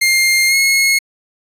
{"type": "tone with pitch glide", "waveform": "sawtooth", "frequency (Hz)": [2116, 2170], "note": ["C7", "C#7"], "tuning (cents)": [19, -37], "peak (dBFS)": -7, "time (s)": [0.01, 0.99], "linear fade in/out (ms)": 10, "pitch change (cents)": 44, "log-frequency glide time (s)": [0.48, 0.55], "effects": ["resampled to 32000 Hz"]}